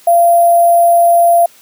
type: tone with sample-and-hold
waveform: sine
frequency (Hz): 686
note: F5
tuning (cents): -31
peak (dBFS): -5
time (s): 0.07-1.46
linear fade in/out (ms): 5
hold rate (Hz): 11025
effects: white hiss -44 dBFS RMS until 1.61 s + high-pass 150 Hz 12 dB/octave